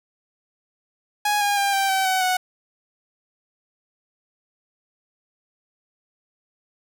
sawtooth tone with pitch steps, 830.6 / 814.4 / 798.6 / 783.1 / 767.8 / 752.9 / 738.3 Hz, G#5 / G#5 / G5 / G5 / G5 / F#5 / F#5, 0 / -34 / +32 / -2 / -36 / +30 / -4 cents, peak -15 dBFS, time 1.25-2.37 s, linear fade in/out 5 ms, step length 160 ms, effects none

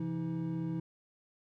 triangle tone cluster, 132.3 / 167.8 / 318.4 Hz, C3 / E3 / D#4, +20 / +31 / +40 cents, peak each -40 / -33 / -36 dBFS, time 0-0.8 s, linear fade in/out 5 ms, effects none

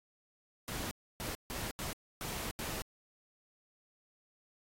pink noise bursts at uneven times, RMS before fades -40 dBFS, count 6, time 0.68-0.91 / 1.2-1.35 / 1.5-1.71 / 1.79-1.93 / 2.21-2.51 / 2.59-2.82 s, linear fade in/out 0 ms, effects AAC 48 kbps

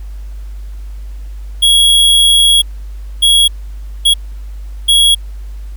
square tone bursts at uneven times, 3322 Hz, G#7, in tune, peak -6 dBFS, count 4, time 1.62-2.62 / 3.22-3.48 / 4.05-4.14 / 4.88-5.15 s, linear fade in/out 10 ms, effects added 50 Hz sine -23 dBFS peak until 5.76 s + pink hiss -48 dBFS RMS until 5.76 s

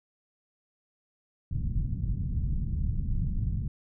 pink low-pass noise, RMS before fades -29 dBFS, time 1.51-3.68 s, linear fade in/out 5 ms, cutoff 170 Hz, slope 24 dB/octave, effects none

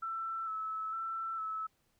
sine tone with vibrato, 1318.5 Hz, E6, in tune, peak -35 dBFS, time 0.02-1.67 s, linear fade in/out 10 ms, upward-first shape square, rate 1.1 Hz, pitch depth 22 cents each way, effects pink hiss -75 dBFS RMS until 1.99 s

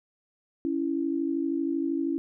sine tone pair together, 278.8 / 331.6 Hz, C#4 / E4, +10 / +10 cents, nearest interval minor third, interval 300 cents, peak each -28 dBFS, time 0.65-2.18 s, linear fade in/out 0 ms, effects none

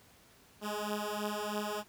10% pulse beating tone pair, 207.7 / 210.8 Hz, G#3 / G#3, 0 / +26 cents, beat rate 3.1 Hz, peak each -29 dBFS, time 0.61-1.84 s, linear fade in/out 50 ms, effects pink hiss -61 dBFS RMS until 1.88 s + high-pass 60 Hz 12 dB/octave

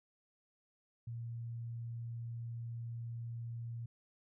sine tone, 116.8 Hz, A#2, 4 cents sharp, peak -40 dBFS, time 1.07-3.86 s, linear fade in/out 5 ms, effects none

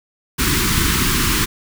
pink band-stop noise, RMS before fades -17 dBFS, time 0.38-1.46 s, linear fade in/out 20 ms, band 390 to 1000 Hz, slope 48 dB/octave, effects none

